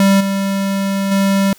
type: tone with level steps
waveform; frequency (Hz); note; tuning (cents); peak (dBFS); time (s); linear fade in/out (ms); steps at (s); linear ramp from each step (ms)
square; 196; G3; 0; -9 / -16 / -12; 0-1.53; 2; 0.2 / 1.11; 10
effects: white hiss -46 dBFS RMS until 1.58 s